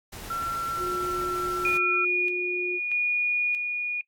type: noise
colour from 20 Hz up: pink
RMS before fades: -40 dBFS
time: 0.12-1.78 s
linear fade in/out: 10 ms
type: tone with pitch glide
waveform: sine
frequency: 1356 to 1347.4 Hz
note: E6 to E6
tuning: +49 to +38 cents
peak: -27 dBFS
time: 0.3-2.05 s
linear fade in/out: 5 ms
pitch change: -11 cents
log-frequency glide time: 0.55-1.16 s
type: tone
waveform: sine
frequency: 360 Hz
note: F#4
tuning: 47 cents flat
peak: -30 dBFS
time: 0.77-2.8 s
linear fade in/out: 50 ms
type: tone with tremolo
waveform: sine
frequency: 2447 Hz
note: D#7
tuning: 29 cents flat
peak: -21 dBFS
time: 1.65-4.01 s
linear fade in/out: 2 ms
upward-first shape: square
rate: 0.79 Hz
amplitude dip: 40%
effects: noise-tail reverb RT60 0.1 s tail -21 dB re dry + AAC 64 kbps